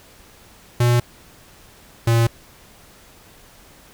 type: tone pair in turn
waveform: square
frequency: 120.7 / 115.79 Hz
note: B2 / A#2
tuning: -39 / -11 cents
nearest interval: minor second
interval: 72 cents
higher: first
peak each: -14 dBFS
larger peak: neither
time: 0.8-1 / 2.07-2.27 s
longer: neither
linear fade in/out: 5 ms
effects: pink hiss -48 dBFS RMS until 3.93 s